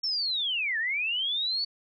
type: linear two-way sweep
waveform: sine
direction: down then up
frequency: 5480 to 1712 to 4530 Hz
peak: -26 dBFS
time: 0.03-1.65 s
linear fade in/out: 10 ms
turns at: 0.78 s
effects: none